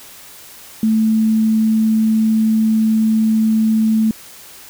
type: tone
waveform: sine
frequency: 220 Hz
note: A3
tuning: in tune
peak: -11 dBFS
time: 0.83-4.11 s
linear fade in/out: 2 ms
effects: white hiss -39 dBFS RMS until 4.69 s